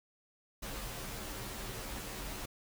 pink noise with comb filter, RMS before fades -42 dBFS, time 0.62-2.46 s, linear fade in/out 10 ms, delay 12 ms, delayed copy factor -1, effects none

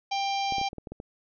harmonic tone, 791 Hz, G5, 15 cents sharp, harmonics 1 / 3 / 4 / 5 / 6 / 7 / 8, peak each -27 / -36 / -37 / -41 / -40 / -41 / -46 dBFS, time 0.11-0.69 s, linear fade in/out 10 ms
clicks, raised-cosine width 2 ms, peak -25 dBFS, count 8, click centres 0.523 / 0.583 / 0.614 / 0.731 / 0.783 / 0.872 / 0.92 / 1.001 s
effects none

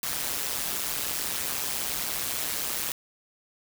white noise with amplitude modulation, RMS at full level -27 dBFS, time 0.03-2.92 s, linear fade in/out 2 ms, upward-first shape sine, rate 140 Hz, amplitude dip 80%, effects none

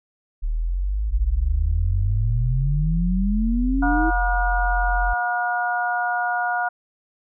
sine exponential sweep, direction up, 36.71 to 330 Hz, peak -20 dBFS, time 0.42-4.11 s, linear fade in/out 20 ms
sine tone, 43.65 Hz, F1, in tune, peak -20 dBFS, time 1.09-5.14 s, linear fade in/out 10 ms
harmonic tone, 240 Hz, B3, 49 cents flat, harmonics 3 / 4 / 5 / 6, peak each -23 / -29 / -35 / -24 dBFS, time 3.82-6.69 s, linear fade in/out 10 ms
effects none

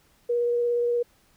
sine tone with vibrato, 478.5 Hz, A#4, 45 cents sharp, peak -21 dBFS, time 0.29-1.03 s, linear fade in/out 10 ms, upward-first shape sine, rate 17 Hz, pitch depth 10 cents each way, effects pink hiss -62 dBFS RMS until 1.36 s

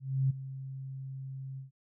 sine tone with ADSR envelope, 133.8 Hz, C3, 39 cents sharp, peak -23 dBFS, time 0-1.71 s, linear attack 300 ms, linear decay 13 ms, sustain -15 dB, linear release 130 ms, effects none

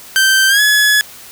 sawtooth tone with pitch glide, 1557 to 1697.9 Hz, G6 to G#6, -12 to +38 cents, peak -5 dBFS, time 0.16-1.01 s, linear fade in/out 0 ms, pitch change +150 cents, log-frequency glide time 0.48-0.61 s, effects white hiss -36 dBFS RMS until 1.31 s

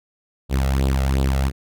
sawtooth tone with flanger, 67 Hz, C2, 42 cents sharp, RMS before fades -19 dBFS, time 0.49-1.52 s, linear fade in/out 50 ms, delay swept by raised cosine 0.24 to 1.54 ms, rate 2.8 Hz, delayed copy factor +0.7, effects none

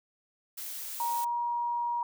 blue noise, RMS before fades -39 dBFS, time 0.57-1.25 s, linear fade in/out 10 ms
sine tone with pitch glide, 944 to 951.7 Hz, A#5 to A#5, +22 to +36 cents, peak -28 dBFS, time 1-2.03 s, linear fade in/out 2 ms, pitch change +14 cents, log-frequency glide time 1.1-1.36 s
effects none

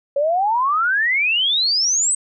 sine exponential sweep, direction up, 548 to 8372 Hz, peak -15 dBFS, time 0.16-2.15 s, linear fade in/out 5 ms, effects none

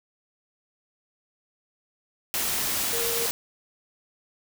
sine tone in noise, 466.2 Hz, A#4, in tune, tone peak -30 dBFS, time 2.93-3.26 s, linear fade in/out 0 ms, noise white, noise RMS -27 dBFS, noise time 2.34-3.31 s, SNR -6 dB, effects none

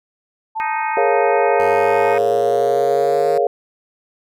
sine tone with vibrato, 880 Hz, A5, in tune, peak -20 dBFS, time 0.55-2.15 s, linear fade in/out 20 ms, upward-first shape sine, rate 5.2 Hz, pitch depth 9 cents each way
harmonic tone, 311.1 Hz, D#4, in tune, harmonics 3 / 4 / 5 / 6 / 7 / 8, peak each -27 / -28 / -29 / -30 / -30 / -31 dBFS, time 0.6-2.18 s, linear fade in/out 0 ms
sine chord, Bb minor seventh, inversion third, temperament equal, 415.3 / 466.2 / 554.4 / 698.5 Hz, Ab4 / Bb4 / Db5 / F5, 0 / 0 / 0 / 0 cents, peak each -19 dBFS, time 0.97-3.47 s, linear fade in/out 2 ms
5% pulse exponential sweep, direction up, 90.9 to 157.7 Hz, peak -19 dBFS, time 1.6-3.38 s, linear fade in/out 0 ms
effects none

